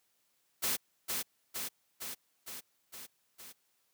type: noise with echo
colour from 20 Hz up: white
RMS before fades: -32 dBFS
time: 0.62-0.77 s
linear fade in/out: 20 ms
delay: 460 ms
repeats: 6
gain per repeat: -3 dB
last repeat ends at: 3.53 s
effects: white hiss -75 dBFS RMS until 3.93 s + high-pass 100 Hz 12 dB/octave